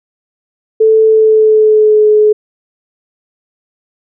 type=tone with pitch glide; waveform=sine; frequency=440 to 425 Hz; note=A4 to G#4; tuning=0 to +40 cents; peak=-4 dBFS; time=0.8-2.33 s; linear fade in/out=10 ms; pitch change=-60 cents; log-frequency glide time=1.05-2.07 s; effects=none